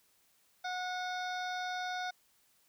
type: harmonic tone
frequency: 730 Hz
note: F#5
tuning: 24 cents flat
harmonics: 1 / 2 / 3 / 5 / 6 / 7 / 8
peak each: -37 / -40 / -48 / -46 / -53 / -52 / -55 dBFS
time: 0.64-2.11 s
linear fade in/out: 10 ms
effects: white hiss -70 dBFS RMS until 2.68 s